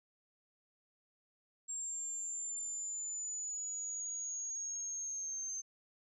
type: linear sweep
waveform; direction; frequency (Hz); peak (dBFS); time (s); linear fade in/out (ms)
sine; down; 7459 to 6272; -38; 1.68-5.62; 20
effects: none